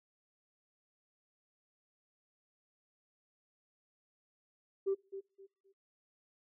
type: tone with echo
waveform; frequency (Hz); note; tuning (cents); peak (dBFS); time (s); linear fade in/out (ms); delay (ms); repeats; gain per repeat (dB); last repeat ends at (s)
sine; 390; G4; -9; -28; 4.86-4.95; 20; 260; 3; -12; 5.73
effects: noise-tail reverb RT60 0.4 s tail -25 dB re dry + tanh soft clip ceiling -25 dBFS